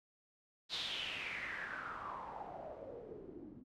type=noise with low-pass filter sweep; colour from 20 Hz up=white; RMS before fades=-45 dBFS; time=0.69-3.64 s; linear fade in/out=50 ms; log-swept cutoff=4100 to 260 Hz; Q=5.9; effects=none